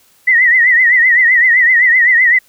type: tone with vibrato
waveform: sine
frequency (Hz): 1949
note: B6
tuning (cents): -23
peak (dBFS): -6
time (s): 0.27-2.39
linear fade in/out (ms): 10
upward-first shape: triangle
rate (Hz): 7.8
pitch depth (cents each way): 120
effects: white hiss -51 dBFS RMS until 2.48 s